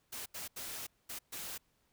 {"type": "noise bursts at uneven times", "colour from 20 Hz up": "white", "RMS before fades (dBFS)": -43, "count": 5, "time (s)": [[0.12, 0.26], [0.34, 0.48], [0.56, 0.87], [1.09, 1.19], [1.32, 1.58]], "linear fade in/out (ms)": 10, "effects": ["pink hiss -75 dBFS RMS until 1.92 s"]}